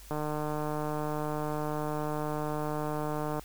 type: click train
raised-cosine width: 1 ms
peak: -20 dBFS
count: 497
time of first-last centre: 0.11-3.395 s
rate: 151 Hz
effects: added 50 Hz sine -49 dBFS peak until 3.44 s + white hiss -53 dBFS RMS until 3.44 s